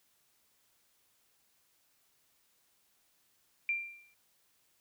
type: tone with exponential decay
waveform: sine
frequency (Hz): 2372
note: D7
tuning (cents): +17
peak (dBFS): -27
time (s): 3.69-4.14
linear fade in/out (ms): 1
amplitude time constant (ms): 97
effects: white hiss -72 dBFS RMS until 4.8 s